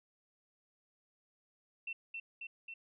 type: tone with echo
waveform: sine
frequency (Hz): 2695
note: E7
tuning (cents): +38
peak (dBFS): -38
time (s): 1.87-1.93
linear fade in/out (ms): 5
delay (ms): 270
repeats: 3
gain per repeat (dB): -2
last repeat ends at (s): 2.74
effects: none

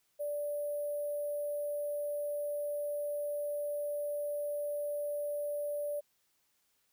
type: tone with sample-and-hold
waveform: sine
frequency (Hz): 585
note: D5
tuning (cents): -7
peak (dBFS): -33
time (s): 0.19-6.01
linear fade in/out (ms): 20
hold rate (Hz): 11025
effects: white hiss -75 dBFS RMS until 6.92 s

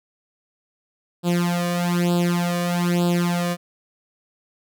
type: tone with flanger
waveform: sawtooth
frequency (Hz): 174.61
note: F3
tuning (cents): 0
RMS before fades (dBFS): -21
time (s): 1.23-3.57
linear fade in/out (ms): 50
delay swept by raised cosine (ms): 0.24 to 1.74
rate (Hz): 1.1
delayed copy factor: +0.9
effects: none

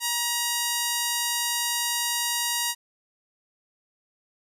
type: tone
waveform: 5% pulse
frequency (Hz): 950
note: A#5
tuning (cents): +33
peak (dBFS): -12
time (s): 0-2.75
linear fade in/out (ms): 50
effects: none

